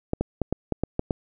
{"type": "clicks", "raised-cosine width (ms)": 2, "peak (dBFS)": -10, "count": 8, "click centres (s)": [0.134, 0.21, 0.417, 0.526, 0.723, 0.836, 0.994, 1.108], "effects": []}